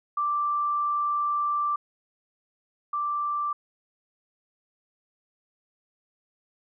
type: tone pair in turn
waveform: sine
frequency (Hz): 1174.7 / 1174.7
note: D6 / D6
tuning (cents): 0 / 0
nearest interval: unison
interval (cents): 0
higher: neither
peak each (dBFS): -23 / -25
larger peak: first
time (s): 0.17-1.76 / 2.93-3.53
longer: first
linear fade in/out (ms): 5
effects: none